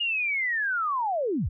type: linear sweep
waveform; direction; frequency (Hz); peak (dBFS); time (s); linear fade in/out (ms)
sine; down; 2873 to 43.65; -24; 0-1.49; 10
effects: none